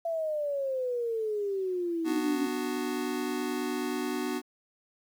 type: exponential sweep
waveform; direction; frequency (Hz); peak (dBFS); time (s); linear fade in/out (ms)
sine; down; 676 to 278.5; -28; 0.05-2.47; 5
type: chord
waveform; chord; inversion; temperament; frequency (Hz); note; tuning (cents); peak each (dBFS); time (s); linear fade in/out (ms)
square; B minor; none; just; 246.9 / 296.3 / 370.4; B3 / D4 / F#4; 0 / +15 / +2; -35; 2.04-4.42; 50
effects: 10-bit